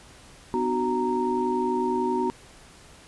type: tone cluster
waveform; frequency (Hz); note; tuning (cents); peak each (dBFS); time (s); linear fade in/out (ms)
sine; 250 / 300.7 / 370.5 / 928; B3 / D4 / F#4 / A#5; +21 / +41 / +2 / -8; -28 / -34 / -26 / -27; 0.54-2.3; 0
effects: pink hiss -50 dBFS RMS until 3.07 s + resampled to 24000 Hz